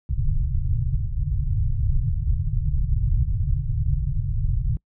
pink low-pass noise, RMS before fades -22 dBFS, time 0.09-4.77 s, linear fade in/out 2 ms, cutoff 150 Hz, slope 96 dB/octave, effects noise-tail reverb RT60 0.1 s tail -26 dB re dry

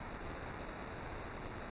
pink noise with sample-and-hold, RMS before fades -45 dBFS, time 0-1.7 s, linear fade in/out 5 ms, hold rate 3150 Hz, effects resampled to 8000 Hz

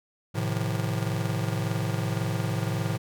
square chord, F dominant seventh, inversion first, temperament just, 109.13 / 130.96 / 157.15 / 174.61 Hz, A2 / C3 / Eb3 / F3, -14 / +2 / +18 / 0 cents, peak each -30 / -33 / -34 / -34 dBFS, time 0.34-2.98 s, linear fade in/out 20 ms, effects none

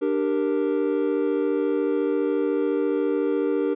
triangle chord, G minor, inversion second, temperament equal with one note detuned, 296.4 / 392 / 466.2 Hz, D4 / G4 / Bb4, +16 / 0 / 0 cents, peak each -23 dBFS, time 0.01-3.75 s, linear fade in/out 20 ms, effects resampled to 8000 Hz

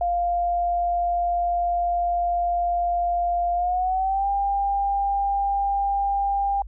sine tone with pitch glide, 698.5 to 797.7 Hz, F5 to G5, 0 to +30 cents, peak -20 dBFS, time 0.01-6.62 s, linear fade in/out 2 ms, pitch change +230 cents, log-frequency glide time 3.54-4.28 s, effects added 50 Hz sine -35 dBFS peak until 6.67 s

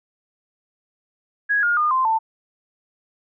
sine tone with pitch steps, 1661.2 / 1421.3 / 1216.1 / 1040.5 / 890.2 Hz, G#6 / F6 / D#6 / C6 / A5, 0 / +30 / -40 / -10 / +20 cents, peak -16 dBFS, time 1.49-2.19 s, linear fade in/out 20 ms, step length 140 ms, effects none

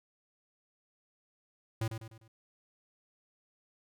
square tone with echo, 111.7 Hz, A2, 27 cents sharp, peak -31 dBFS, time 1.81-1.88 s, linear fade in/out 5 ms, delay 100 ms, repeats 4, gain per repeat -7 dB, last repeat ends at 2.28 s, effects none

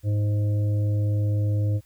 harmonic tone, 103.83 Hz, G#2, in tune, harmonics 1 / 3 / 5 / 6, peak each -20 / -35 / -37 / -47 dBFS, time 0.03-1.81 s, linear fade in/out 50 ms, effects added 60 Hz sine -62 dBFS peak until 1.85 s + white hiss -62 dBFS RMS until 1.85 s

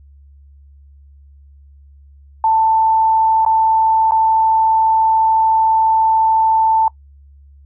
sine tone with dropouts, 887 Hz, A5, 14 cents sharp, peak -10 dBFS, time 2.44-6.88 s, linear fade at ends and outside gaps 2 ms, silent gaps 3.45-3.462 / 4.11-4.119 s, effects noise-tail reverb RT60 0.1 s tail -23 dB re dry + added 70 Hz sine -41 dBFS peak until 7.65 s

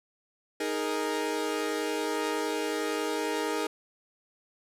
sawtooth chord, D# suspended fourth, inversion none, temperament equal, 311.1 / 415.3 / 466.2 Hz, D#4 / G#4 / A#4, 0 / 0 / 0 cents, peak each -29 dBFS, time 0.6-3.67 s, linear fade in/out 5 ms, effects low-pass 12000 Hz 12 dB/octave

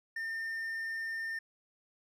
triangle tone, 1809 Hz, A6, 48 cents sharp, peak -33 dBFS, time 0.16-1.39 s, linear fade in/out 5 ms, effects none

